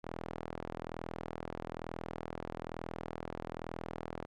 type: tone with band-pass filter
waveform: sawtooth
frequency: 41.11 Hz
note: E1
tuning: 4 cents flat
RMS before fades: -43 dBFS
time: 0.03-4.26 s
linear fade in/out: 20 ms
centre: 640 Hz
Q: 0.66
effects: none